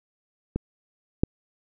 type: clicks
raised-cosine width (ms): 3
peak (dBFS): -13 / -6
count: 2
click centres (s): 0.56 / 1.235
effects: none